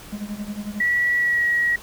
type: tone with tremolo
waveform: triangle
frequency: 207.3 Hz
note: G#3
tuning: 3 cents flat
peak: -23 dBFS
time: 0.12-0.81 s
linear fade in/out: 10 ms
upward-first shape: sine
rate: 11 Hz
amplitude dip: 80%
type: tone with pitch glide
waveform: sine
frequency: 1939 to 1909 Hz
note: B6 to A#6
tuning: -32 to +41 cents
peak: -17 dBFS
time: 0.8-1.76 s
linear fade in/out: 5 ms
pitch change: -27 cents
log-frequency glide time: 1.18-1.44 s
effects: pink hiss -42 dBFS RMS until 1.82 s